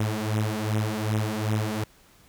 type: beating tone pair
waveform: sawtooth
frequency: 106.6 / 109.2 Hz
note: G#2 / A2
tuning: +46 / -13 cents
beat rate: 2.6 Hz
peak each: -23 / -24 dBFS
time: 0-1.84 s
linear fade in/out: 5 ms
effects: pink hiss -57 dBFS RMS until 2.28 s